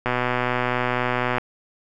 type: click train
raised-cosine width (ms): 0.5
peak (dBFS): -7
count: 165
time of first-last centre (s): 0.06-1.383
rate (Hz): 124
effects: none